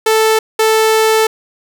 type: tone pair in turn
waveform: sawtooth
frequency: 440 / 440 Hz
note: A4 / A4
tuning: 0 / 0 cents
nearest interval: unison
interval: 0 cents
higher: neither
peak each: -5 dBFS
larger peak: neither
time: 0.06-0.39 / 0.59-1.27 s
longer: second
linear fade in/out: 5 ms
effects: none